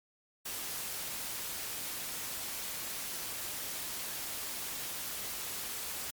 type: noise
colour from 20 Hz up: white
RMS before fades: -39 dBFS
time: 0.45-6.11 s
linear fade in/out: 10 ms
effects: MP3 96 kbps